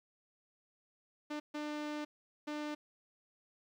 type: tone bursts at uneven times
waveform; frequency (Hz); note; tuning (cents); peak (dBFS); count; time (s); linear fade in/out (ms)
sawtooth; 298.9; D4; +31; -34; 3; 1.3-1.4 / 1.54-2.05 / 2.47-2.75; 10
effects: low-pass 5000 Hz 12 dB/octave + 12-bit